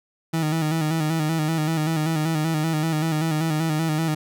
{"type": "tone with vibrato", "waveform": "30% pulse", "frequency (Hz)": 158, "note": "D#3", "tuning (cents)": 27, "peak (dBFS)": -18, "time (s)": [0.33, 4.15], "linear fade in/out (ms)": 10, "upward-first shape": "square", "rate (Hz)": 5.2, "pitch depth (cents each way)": 52, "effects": []}